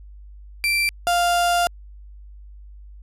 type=tone pair in turn; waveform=35% pulse; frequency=2349 / 698.4 Hz; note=D7 / F5; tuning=0 / 0 cents; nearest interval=octave + major sixth; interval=2100 cents; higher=first; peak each=-16 / -15 dBFS; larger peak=second; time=0.64-0.89 / 1.07-1.67 s; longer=second; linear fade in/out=0 ms; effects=added 50 Hz sine -39 dBFS peak until 3.02 s + resampled to 32000 Hz